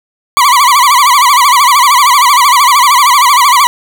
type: tone with vibrato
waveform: 40% pulse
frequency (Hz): 1064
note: C6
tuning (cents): +29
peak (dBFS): -3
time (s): 0.37-3.67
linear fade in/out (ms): 0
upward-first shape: sine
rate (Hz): 13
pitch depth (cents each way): 170
effects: 7-bit